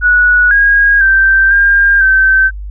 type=tone with pitch steps; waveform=sine; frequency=1467 / 1636 / 1564 / 1604 / 1546 Hz; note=F#6 / G#6 / G6 / G6 / G6; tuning=-15 / -26 / -4 / +39 / -24 cents; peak=-5 dBFS; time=0.01-2.51 s; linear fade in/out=50 ms; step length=500 ms; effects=added 50 Hz sine -21 dBFS peak until 2.7 s